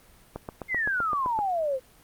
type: click train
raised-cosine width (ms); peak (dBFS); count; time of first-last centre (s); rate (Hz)
1; -19; 9; 0.36-1.39; 7.77
type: exponential sweep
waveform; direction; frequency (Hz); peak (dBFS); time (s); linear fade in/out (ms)
sine; down; 2146 to 502; -24; 0.68-1.8; 50
effects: pink hiss -56 dBFS RMS until 2.03 s + Opus 32 kbps